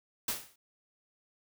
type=noise with exponential decay; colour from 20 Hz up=white; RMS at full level=-29 dBFS; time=0.28-0.56 s; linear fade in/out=5 ms; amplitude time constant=59 ms; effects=none